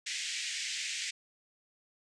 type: band-pass noise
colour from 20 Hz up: pink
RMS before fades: -37 dBFS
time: 0.06-1.11 s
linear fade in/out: 10 ms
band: 1900 to 8100 Hz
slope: 48 dB/octave
effects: none